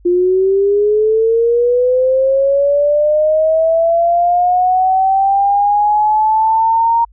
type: linear sweep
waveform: sine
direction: up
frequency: 349.2 to 932.3 Hz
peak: -9 dBFS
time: 0.05-7.05 s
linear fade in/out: 10 ms
effects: added 50 Hz sine -42 dBFS peak until 7.12 s